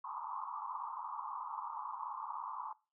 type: band-pass noise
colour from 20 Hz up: pink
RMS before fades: -43 dBFS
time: 0.04-2.73 s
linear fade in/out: 5 ms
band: 860 to 1200 Hz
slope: 96 dB/octave
effects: noise-tail reverb RT60 0.3 s tail -19 dB re dry